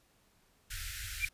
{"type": "band-stop noise", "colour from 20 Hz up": "pink", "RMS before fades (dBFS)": -41, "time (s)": [0.7, 1.29], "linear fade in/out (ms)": 10, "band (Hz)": [110, 1400], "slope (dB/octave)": 96}
{"type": "tone with exponential growth", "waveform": "sine", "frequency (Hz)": 2363, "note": "D7", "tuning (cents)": 10, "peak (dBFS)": -24, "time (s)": [1.17, 1.25], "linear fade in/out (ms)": 2, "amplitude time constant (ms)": 17}
{"effects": ["pink hiss -69 dBFS RMS until 1.33 s", "resampled to 32000 Hz"]}